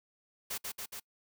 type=noise with echo; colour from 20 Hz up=white; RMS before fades=-37 dBFS; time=0.5-0.58 s; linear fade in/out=10 ms; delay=140 ms; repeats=3; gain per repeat=-2 dB; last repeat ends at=1 s; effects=noise-tail reverb RT60 0.1 s tail -25 dB re dry